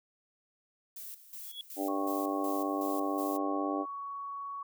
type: noise with tremolo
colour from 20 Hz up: violet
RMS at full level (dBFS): -44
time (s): 0.96-3.38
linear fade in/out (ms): 5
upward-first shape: square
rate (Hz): 2.7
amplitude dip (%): 75
type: tone with exponential growth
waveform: triangle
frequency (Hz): 3359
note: G#7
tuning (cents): +19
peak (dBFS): -34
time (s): 1.38-1.61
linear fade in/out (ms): 1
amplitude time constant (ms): 49
type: harmonic tone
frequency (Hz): 98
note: G2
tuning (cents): 0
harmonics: 3 / 4 / 5 / 6 / 7 / 8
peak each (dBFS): -33 / -39 / -42 / -39 / -41 / -38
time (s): 1.76-3.86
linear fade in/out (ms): 50
type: tone with pitch glide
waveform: sine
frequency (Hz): 1100 to 1119.2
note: C#6 to C#6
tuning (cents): -14 to +16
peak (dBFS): -37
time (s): 1.88-4.63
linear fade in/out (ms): 5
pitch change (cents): +30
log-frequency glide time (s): 3.52-3.89
effects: none